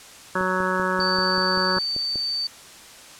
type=harmonic tone; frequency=185.5 Hz; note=F#3; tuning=5 cents sharp; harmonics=1 / 2 / 3 / 5 / 6 / 7 / 8 / 9; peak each=-29 / -29 / -29 / -29 / -29 / -29 / -29 / -29 dBFS; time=0.35-1.79 s; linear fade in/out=5 ms
type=click train; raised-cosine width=2 ms; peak=-22 dBFS; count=10; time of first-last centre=0.41-2.158 s; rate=5.15 Hz
type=tone; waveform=sine; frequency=4571 Hz; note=D8; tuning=48 cents flat; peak=-23 dBFS; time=1-2.47 s; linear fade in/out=2 ms
effects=white hiss -44 dBFS RMS until 3.19 s + low-pass 9000 Hz 12 dB/octave